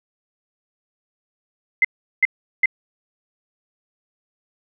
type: tone bursts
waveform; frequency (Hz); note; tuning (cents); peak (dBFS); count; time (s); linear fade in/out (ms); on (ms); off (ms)
sine; 2067; C7; -22; -11; 3; 1.82-2.658; 2; 26; 380
effects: none